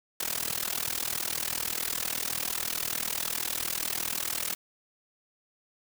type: noise with amplitude modulation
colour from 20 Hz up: white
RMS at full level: -28 dBFS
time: 0.2-4.55 s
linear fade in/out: 5 ms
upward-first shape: sine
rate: 40 Hz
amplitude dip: 95%
effects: none